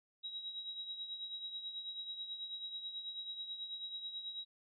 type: tone with tremolo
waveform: sine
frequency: 3839 Hz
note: B7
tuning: 50 cents flat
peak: -39 dBFS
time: 0.23-4.45 s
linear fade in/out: 20 ms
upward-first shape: triangle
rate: 9.2 Hz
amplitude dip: 65%
effects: none